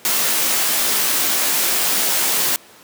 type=noise with comb filter; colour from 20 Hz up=white; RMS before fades=-18 dBFS; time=0.05-2.56 s; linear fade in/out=0 ms; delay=16 ms; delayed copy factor=-0.55; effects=pink hiss -45 dBFS RMS until 2.83 s + high-pass 200 Hz 12 dB/octave